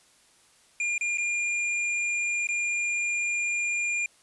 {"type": "tone with dropouts", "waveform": "square", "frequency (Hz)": 2408, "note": "D7", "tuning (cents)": 43, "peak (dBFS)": -26, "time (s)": [0.8, 4.06], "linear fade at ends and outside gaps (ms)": 2, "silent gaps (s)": [[0.98, 1.01], [1.174, 1.182], [2.471, 2.488]], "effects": ["white hiss -60 dBFS RMS until 4.22 s", "resampled to 24000 Hz"]}